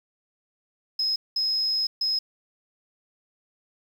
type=tone bursts at uneven times; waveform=sine; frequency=5120 Hz; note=D#8; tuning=49 cents sharp; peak=-22 dBFS; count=3; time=0.99-1.16 / 1.36-1.87 / 2.01-2.19 s; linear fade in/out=5 ms; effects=8-bit